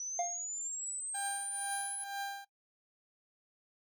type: linear sweep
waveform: sine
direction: up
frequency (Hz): 5900 to 10340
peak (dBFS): -37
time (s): 0-2.04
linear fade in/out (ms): 2
type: tone with exponential decay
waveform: triangle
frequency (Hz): 703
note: F5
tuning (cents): +11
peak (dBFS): -27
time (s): 0.19-0.47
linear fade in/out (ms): 2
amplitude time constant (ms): 59
type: tone with tremolo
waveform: 30% pulse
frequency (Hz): 796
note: G5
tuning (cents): +26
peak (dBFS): -33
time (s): 1.14-2.45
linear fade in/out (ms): 10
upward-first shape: triangle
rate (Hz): 2.1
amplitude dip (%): 85
effects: noise-tail reverb RT60 0.1 s tail -18 dB re dry